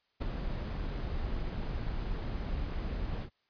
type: noise with ADSR envelope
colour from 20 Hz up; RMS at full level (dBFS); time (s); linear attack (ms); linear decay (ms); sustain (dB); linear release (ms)
brown; -30; 0.2-3.3; 22; 5; -5; 85
effects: white hiss -75 dBFS RMS until 3.49 s + resampled to 11025 Hz